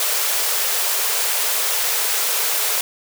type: high-pass noise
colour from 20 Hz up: white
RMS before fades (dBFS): -20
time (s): 0-2.81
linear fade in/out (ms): 2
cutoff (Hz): 390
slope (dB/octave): 96
effects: none